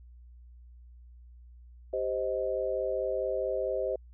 sine chord, C minor, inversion second, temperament just, 392.4 / 523.3 / 627.9 Hz, G4 / C5 / Eb5, +2 / 0 / +16 cents, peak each -34 / -31 / -33 dBFS, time 1.93-3.96 s, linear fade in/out 5 ms, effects added 60 Hz sine -49 dBFS peak until 4.13 s

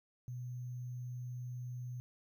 sine tone with sample-and-hold, 123.47 Hz, B2, in tune, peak -40 dBFS, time 0.28-2 s, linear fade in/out 0 ms, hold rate 6300 Hz, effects none

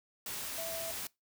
sine tone in noise, 659.3 Hz, E5, in tune, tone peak -39 dBFS, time 0.58-0.91 s, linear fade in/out 2 ms, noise white, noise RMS -40 dBFS, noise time 0.26-1.07 s, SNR -2 dB, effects noise-tail reverb RT60 0.2 s tail -23 dB re dry

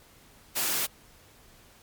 white high-pass noise, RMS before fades -28 dBFS, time 0.55-0.87 s, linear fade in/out 20 ms, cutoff 150 Hz, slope 12 dB/octave, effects pink hiss -56 dBFS RMS until 1.82 s + MP3 96 kbps

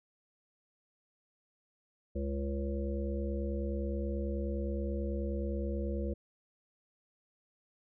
harmonic tone with a mistuned harmonic, 69.4 Hz, C#2, 3 cents sharp, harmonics 1 / 3 / 5 / 7 / 8, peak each -34 / -39 / -41 / -42 / -43 dBFS, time 2.15-6.14 s, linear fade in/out 10 ms, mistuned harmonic 5, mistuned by -20 cents, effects none

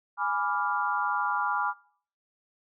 sine chord, G# diminished seventh, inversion none, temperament equal, 830.6 / 987.8 / 1174.7 / 1396.9 Hz, G#5 / B5 / D6 / F6, 0 / 0 / 0 / 0 cents, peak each -31 dBFS, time 0.17-1.74 s, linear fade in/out 50 ms, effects noise-tail reverb RT60 0.5 s tail -20 dB re dry

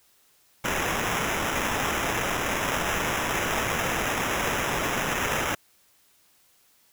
white noise with sample-and-hold, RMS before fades -27 dBFS, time 0.64-5.55 s, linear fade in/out 5 ms, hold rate 4410 Hz, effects white hiss -62 dBFS RMS until 6.92 s

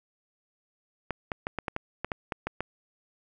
clicks, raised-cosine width 0.5 ms, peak -15 dBFS, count 11, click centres 1.107 / 1.318 / 1.469 / 1.587 / 1.682 / 1.764 / 2.046 / 2.118 / 2.322 / 2.47 / 2.606 s, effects none

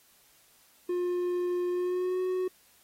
triangle tone with pitch glide, 355.8 to 368.8 Hz, F4 to F#4, +32 to -6 cents, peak -25 dBFS, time 0.89-2.48 s, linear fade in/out 5 ms, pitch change +62 cents, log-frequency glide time 1.7-2.21 s, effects white hiss -62 dBFS RMS until 2.83 s + AAC 48 kbps

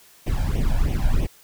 brown noise with flanger, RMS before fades -20 dBFS, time 0.26-1.27 s, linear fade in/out 10 ms, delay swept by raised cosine 0.33 to 1.31 ms, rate 3.1 Hz, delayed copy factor +0.9, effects white hiss -52 dBFS RMS until 1.43 s

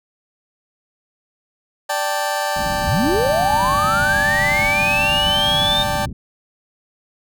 30% pulse chord, D suspended fourth, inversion none, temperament just, 587.3 / 783.1 / 881 Hz, D5 / G5 / A5, 0 / -2 / +2 cents, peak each -21 dBFS, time 1.89-6.06 s, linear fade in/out 10 ms
white low-pass noise, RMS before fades -27 dBFS, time 2.56-6.13 s, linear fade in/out 5 ms, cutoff 220 Hz, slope 24 dB/octave
sine linear sweep, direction up, 43.99 to 3675 Hz, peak -16 dBFS, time 2.86-5.84 s, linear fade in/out 20 ms
effects none

